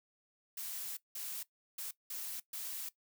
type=noise bursts at uneven times; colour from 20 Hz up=blue; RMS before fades=-42 dBFS; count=5; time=0.57-0.97 / 1.15-1.43 / 1.78-1.91 / 2.1-2.4 / 2.53-2.89 s; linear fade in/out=5 ms; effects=noise-tail reverb RT60 0.1 s tail -18 dB re dry